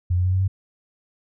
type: tone with pitch steps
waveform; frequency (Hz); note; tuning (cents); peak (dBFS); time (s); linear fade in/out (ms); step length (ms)
sine; 88.8 / 90.46 / 92.14 / 93.86 / 95.61; F2 / F#2 / F#2 / F#2 / G2; +29 / -39 / -7 / +25 / -43; -17; 0.1-0.48; 10; 76
effects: none